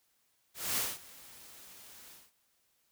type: noise with ADSR envelope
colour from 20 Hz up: white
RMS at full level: -31 dBFS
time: 0.54-2.32 s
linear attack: 230 ms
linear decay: 210 ms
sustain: -22 dB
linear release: 200 ms
effects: white hiss -74 dBFS RMS until 2.91 s